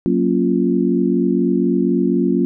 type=chord; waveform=sine; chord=Gb major seventh; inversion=none; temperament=equal; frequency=185 / 233.1 / 277.2 / 349.2 Hz; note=Gb3 / Bb3 / Db4 / F4; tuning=0 / 0 / 0 / 0 cents; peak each=-19 dBFS; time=0.06-2.45 s; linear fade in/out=0 ms; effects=none